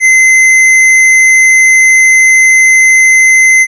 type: tone with hard clipping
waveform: triangle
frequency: 2059 Hz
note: C7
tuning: 28 cents flat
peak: -4 dBFS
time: 0-3.67 s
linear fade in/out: 50 ms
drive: 15 dB
effects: resampled to 24000 Hz